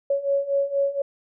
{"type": "beating tone pair", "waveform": "sine", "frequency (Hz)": [555, 559.2], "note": ["C#5", "C#5"], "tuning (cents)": [2, 15], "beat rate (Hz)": 4.2, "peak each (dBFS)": [-25, -22], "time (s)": [0.1, 1.02], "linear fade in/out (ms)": 5, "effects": []}